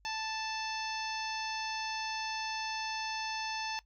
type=harmonic tone; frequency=880 Hz; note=A5; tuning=in tune; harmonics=1 / 2 / 3 / 4 / 5 / 6 / 7; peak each=-38 / -43 / -42 / -46 / -45 / -44 / -48 dBFS; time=0.05-3.79 s; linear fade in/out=0 ms; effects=noise-tail reverb RT60 0.1 s tail -19 dB re dry + added 50 Hz sine -63 dBFS peak until 3.85 s